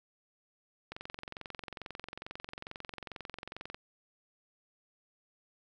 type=click train; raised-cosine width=0.3 ms; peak=-25 dBFS; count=64; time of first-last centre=0.92-3.745 s; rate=22.3 Hz; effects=none